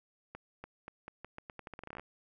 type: accelerating click train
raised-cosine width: 0.5 ms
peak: -29 dBFS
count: 19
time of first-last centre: 0.35-1.996 s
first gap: 290 ms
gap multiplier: 0.83
effects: none